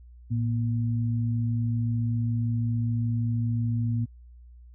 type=tone pair together; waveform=sine; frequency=113.5 / 238.8 Hz; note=A#2 / A#3; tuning=-46 / +42 cents; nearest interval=octave + minor second; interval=1288 cents; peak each=-24 / -31 dBFS; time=0.3-4.06 s; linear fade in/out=20 ms; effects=added 60 Hz sine -46 dBFS peak until 4.74 s